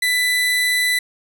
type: tone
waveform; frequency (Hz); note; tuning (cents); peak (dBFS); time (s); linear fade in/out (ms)
30% pulse; 1991; B6; +14; -13; 0.02-0.99; 5
effects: none